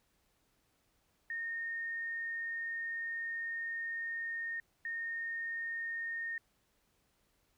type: tone bursts at uneven times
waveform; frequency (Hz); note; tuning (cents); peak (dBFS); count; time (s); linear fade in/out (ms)
sine; 1839; A#6; -24; -36; 2; 1.3-4.6 / 4.85-6.38; 2
effects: pink hiss -75 dBFS RMS until 7.57 s